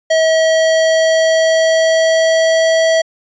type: tone with pitch glide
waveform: square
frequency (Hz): 642 to 649.8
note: E5 to E5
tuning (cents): -46 to -25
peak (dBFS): -10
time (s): 0.1-3.02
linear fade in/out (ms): 10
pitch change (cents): +21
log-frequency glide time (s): 0.26-2.73
effects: resampled to 16000 Hz